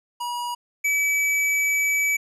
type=tone pair in turn; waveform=square; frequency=964 / 2293 Hz; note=B5 / D7; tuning=-42 / -42 cents; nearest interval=octave + minor third; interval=1500 cents; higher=second; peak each=-27 / -20 dBFS; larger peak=second; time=0.2-0.55 / 0.84-2.17 s; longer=second; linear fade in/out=10 ms; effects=resampled to 32000 Hz + 10-bit